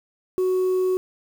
sine tone, 370.4 Hz, F#4, 2 cents sharp, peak -16 dBFS, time 0.38-0.97 s, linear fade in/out 0 ms, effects tanh soft clip ceiling -17 dBFS + 7-bit

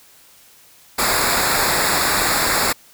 pink noise with comb filter, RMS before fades -18 dBFS, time 0.98-2.73 s, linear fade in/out 10 ms, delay 0.33 ms, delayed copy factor -0.8, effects white hiss -49 dBFS RMS until 2.93 s

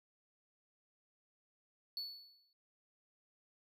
triangle tone with exponential decay, 4435 Hz, C#8, in tune, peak -36 dBFS, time 1.97-2.53 s, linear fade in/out 1 ms, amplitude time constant 120 ms, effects none

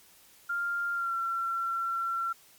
sine tone with pitch glide, 1396.9 to 1357.9 Hz, F6 to F6, 0 to -49 cents, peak -28 dBFS, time 0.49-2.33 s, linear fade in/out 10 ms, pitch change -49 cents, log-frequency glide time 0.93-1.15 s, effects white hiss -58 dBFS RMS until 2.58 s + MP3 96 kbps

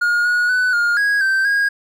triangle tone with pitch steps, 1429 / 1452 / 1496 / 1418 / 1650 / 1558 / 1635 Hz, F6 / F#6 / F#6 / F6 / G#6 / G6 / G#6, +39 / -33 / +19 / +26 / -12 / -11 / -28 cents, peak -12 dBFS, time 0.01-1.69 s, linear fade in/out 10 ms, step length 240 ms, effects none

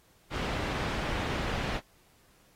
pink low-pass noise, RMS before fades -33 dBFS, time 0.3-1.81 s, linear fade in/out 50 ms, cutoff 3200 Hz, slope 12 dB/octave, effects pink hiss -64 dBFS RMS until 2.55 s + AAC 48 kbps

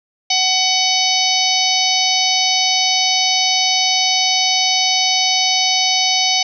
harmonic tone, 750 Hz, F#5, 23 cents sharp, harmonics 1 / 3 / 4 / 5 / 6 / 7 / 8, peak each -21 / -21 / -21 / -21 / -21 / -21 / -21 dBFS, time 0.3-6.43 s, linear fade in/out 5 ms, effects none

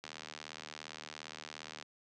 click train, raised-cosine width 0.2 ms, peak -26 dBFS, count 139, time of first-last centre 0.04-1.825 s, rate 77.3 Hz, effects high-pass 200 Hz 12 dB/octave + resampled to 24000 Hz

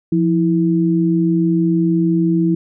sine tone pair together, 173 / 326.6 Hz, F3 / E4, -16 / -16 cents, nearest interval major seventh, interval 1100 cents, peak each -15 dBFS, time 0.12-2.55 s, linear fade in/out 5 ms, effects none

